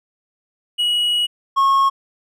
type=tone pair in turn; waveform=triangle; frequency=2912 / 1090.8 Hz; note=F#7 / C#6; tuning=-28 / -28 cents; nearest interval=octave + perfect fourth; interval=1700 cents; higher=first; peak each=-14 / -10 dBFS; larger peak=second; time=0.78-1.27 / 1.56-1.9 s; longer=first; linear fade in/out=20 ms; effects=none